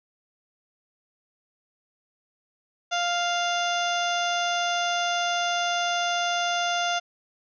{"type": "harmonic tone with a mistuned harmonic", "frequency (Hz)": 698.5, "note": "F5", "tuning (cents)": 0, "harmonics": [1, 2, 3, 4, 5, 6, 7, 8, 9], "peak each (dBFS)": [-26, -29, -37, -33, -32, -44, -40, -44, -37], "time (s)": [2.91, 7], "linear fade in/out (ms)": 20, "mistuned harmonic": 7, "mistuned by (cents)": 16, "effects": []}